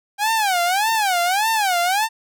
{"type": "tone with vibrato", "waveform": "sawtooth", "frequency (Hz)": 790, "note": "G5", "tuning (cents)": 13, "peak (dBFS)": -13, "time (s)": [0.18, 2.09], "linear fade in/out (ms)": 50, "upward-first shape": "sine", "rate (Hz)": 1.7, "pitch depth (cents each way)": 230, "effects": []}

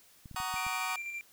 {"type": "clicks", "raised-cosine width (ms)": 5, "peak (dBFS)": -35, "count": 6, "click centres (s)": [0.258, 0.313, 0.346, 0.402, 0.541, 0.666]}
{"type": "chord", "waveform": "sawtooth", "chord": "D# minor seventh", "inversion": "first", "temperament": "just", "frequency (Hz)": [746.7, 933.4, 1120.1, 1244.5], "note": ["F#5", "A#5", "C#6", "D#6"], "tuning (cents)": [16, 2, 18, 0], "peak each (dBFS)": -35, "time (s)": [0.36, 0.96], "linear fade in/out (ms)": 2}
{"type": "tone with tremolo", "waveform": "triangle", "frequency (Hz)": 2367, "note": "D7", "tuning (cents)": 13, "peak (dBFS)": -34, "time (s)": [0.56, 1.21], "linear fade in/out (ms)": 0, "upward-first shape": "square", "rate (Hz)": 12, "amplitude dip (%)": 35}
{"effects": ["white hiss -61 dBFS RMS until 1.32 s"]}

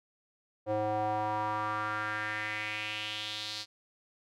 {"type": "tone with band-pass filter sweep", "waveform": "square", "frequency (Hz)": 106.7, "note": "G#2", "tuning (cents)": 47, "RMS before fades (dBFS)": -34, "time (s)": [0.66, 3.66], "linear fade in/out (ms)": 50, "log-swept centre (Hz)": [570, 4500], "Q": 3.5, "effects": []}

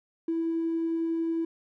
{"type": "tone with tremolo", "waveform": "triangle", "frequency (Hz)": 329.5, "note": "E4", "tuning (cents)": -1, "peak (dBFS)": -21, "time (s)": [0.28, 1.45], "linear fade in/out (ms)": 5, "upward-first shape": "sine", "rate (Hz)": 11, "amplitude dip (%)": 25, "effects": ["tanh soft clip ceiling -23 dBFS"]}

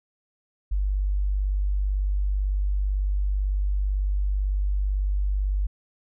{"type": "tone", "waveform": "sine", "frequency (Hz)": 49, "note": "G1", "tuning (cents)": 0, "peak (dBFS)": -21, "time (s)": [0.71, 5.67], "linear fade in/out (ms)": 10, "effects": []}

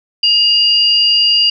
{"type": "tone pair together", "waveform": "sine", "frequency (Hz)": [2845, 4785], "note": ["F7", "D8"], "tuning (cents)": [31, 32], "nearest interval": "major sixth", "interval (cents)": 901, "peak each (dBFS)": -11, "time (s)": [0.23, 1.5], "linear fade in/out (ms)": 5, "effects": []}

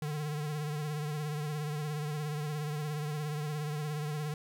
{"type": "tone with vibrato", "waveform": "square", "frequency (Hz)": 150, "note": "D3", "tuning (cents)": 37, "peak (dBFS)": -34, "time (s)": [0.02, 4.34], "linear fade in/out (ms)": 2, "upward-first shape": "triangle", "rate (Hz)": 17, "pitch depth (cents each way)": 62, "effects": ["12-bit"]}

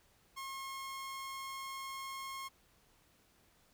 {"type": "tone", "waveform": "sawtooth", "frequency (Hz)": 1078, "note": "C#6", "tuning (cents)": -49, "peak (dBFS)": -38, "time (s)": [0.36, 2.49], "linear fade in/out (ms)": 20, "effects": ["pink hiss -69 dBFS RMS until 3.73 s"]}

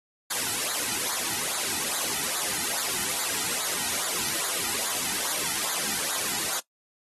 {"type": "noise with flanger", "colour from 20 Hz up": "white", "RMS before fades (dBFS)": -28, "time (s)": [0.3, 6.6], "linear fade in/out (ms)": 10, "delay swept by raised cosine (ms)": [0.35, 1.85], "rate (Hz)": 2.4, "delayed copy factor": -0.9, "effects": ["noise-tail reverb RT60 0.1 s tail -19 dB re dry", "AAC 32 kbps"]}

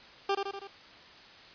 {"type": "tone with echo", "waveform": "20% pulse", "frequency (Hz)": 395.8, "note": "G4", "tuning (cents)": 17, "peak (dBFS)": -21, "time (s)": [0.29, 0.35], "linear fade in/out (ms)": 5, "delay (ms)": 81, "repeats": 4, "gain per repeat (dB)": -4, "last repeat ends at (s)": 0.674, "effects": ["white hiss -52 dBFS RMS until 1.54 s", "resampled to 11025 Hz"]}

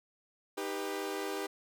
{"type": "chord", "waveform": "sawtooth", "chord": "Eb augmented", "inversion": "none", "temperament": "equal with one note detuned", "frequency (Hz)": [311.1, 395.9, 493.9], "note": ["Eb4", "G4", "B4"], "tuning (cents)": [0, 17, 0], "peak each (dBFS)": [-37, -33, -38], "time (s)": [0.57, 1.47], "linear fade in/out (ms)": 10, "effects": []}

